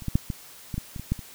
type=clicks; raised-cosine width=5 ms; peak=-27 / -15 / -7 / -16 / -18 / -16 / -23 / -22 / -11 / -25 dBFS; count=10; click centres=0.022 / 0.083 / 0.155 / 0.302 / 0.742 / 0.78 / 0.962 / 0.996 / 1.12 / 1.192 s; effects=white hiss -47 dBFS RMS until 1.34 s